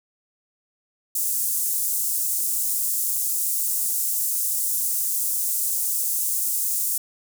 pink high-pass noise, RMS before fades -24 dBFS, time 1.15-6.98 s, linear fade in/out 5 ms, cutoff 7900 Hz, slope 24 dB/octave, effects none

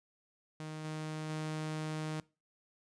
sawtooth tone with level steps, 155.56 Hz, D#3, in tune, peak -37 / -34 / -32 dBFS, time 0.6-2.2 s, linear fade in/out 0 ms, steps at 0.84 / 1.29 s, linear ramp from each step 10 ms, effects noise-tail reverb RT60 0.3 s tail -22 dB re dry + resampled to 22050 Hz

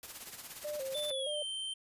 white noise with tremolo, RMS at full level -44 dBFS, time 0.03-1.1 s, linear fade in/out 0 ms, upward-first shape sine, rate 17 Hz, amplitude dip 60%
sine tone with vibrato, 564 Hz, C#5, 30 cents sharp, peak -36 dBFS, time 0.64-1.43 s, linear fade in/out 10 ms, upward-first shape square, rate 3.2 Hz, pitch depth 98 cents each way
square tone with pitch glide, 3520 to 3118 Hz, A7 to G7, 0 to -10 cents, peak -37 dBFS, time 0.94-1.74 s, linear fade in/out 10 ms, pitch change -210 cents, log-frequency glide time 1.1-1.37 s
clicks, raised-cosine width 0.3 ms, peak -33 / -35 dBFS, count 2, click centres 1.104 / 1.112 s
effects resampled to 32000 Hz

